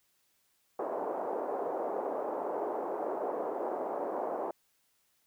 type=band-pass noise; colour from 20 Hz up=pink; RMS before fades=-35 dBFS; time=0.79-4.51 s; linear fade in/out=5 ms; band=380 to 870 Hz; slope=24 dB/octave; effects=white hiss -73 dBFS RMS until 5.26 s